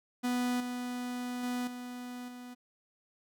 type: tone with level steps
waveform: 45% pulse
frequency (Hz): 246.9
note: B3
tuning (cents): 0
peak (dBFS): -29 / -35 / -32 / -40 / -44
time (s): 0.23-2.55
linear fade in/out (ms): 20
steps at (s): 0.6 / 1.43 / 1.67 / 2.28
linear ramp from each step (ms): 5
effects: none